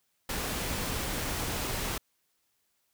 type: noise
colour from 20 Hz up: pink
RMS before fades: -33 dBFS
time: 0.29-1.98 s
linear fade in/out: 5 ms
effects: white hiss -75 dBFS RMS until 2.93 s